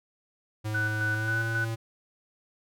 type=tone with pitch glide; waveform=square; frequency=107.6 to 113.15 Hz; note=A2 to A2; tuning=-38 to +49 cents; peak=-30 dBFS; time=0.64-1.76 s; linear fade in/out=20 ms; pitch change=+87 cents; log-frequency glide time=1.14-1.4 s
type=tone with tremolo; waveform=sine; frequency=1491 Hz; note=F#6; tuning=13 cents sharp; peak=-26 dBFS; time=0.74-1.65 s; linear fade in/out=10 ms; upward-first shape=square; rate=3.7 Hz; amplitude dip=45%
effects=none